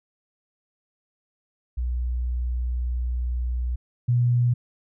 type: tone pair in turn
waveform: sine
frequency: 61.1 / 121.53 Hz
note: B1 / B2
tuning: -18 / -27 cents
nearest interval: octave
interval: 1191 cents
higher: second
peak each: -23 / -17 dBFS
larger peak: second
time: 1.77-3.76 / 4.08-4.54 s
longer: first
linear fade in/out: 10 ms
effects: none